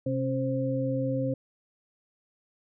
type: tone cluster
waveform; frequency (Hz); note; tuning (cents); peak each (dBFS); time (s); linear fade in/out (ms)
sine; 130 / 270.2 / 525; C3 / C#4 / C5; -11 / -44 / +6; -30; 0.06-1.34; 5
effects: none